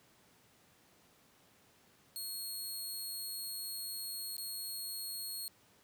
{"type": "tone with dropouts", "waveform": "15% pulse", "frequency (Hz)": 4301, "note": "C8", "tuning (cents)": 47, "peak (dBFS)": -33, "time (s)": [2.16, 5.48], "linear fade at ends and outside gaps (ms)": 0, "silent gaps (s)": [4.367, 4.381], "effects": ["pink hiss -66 dBFS RMS until 5.83 s", "high-pass 100 Hz 12 dB/octave"]}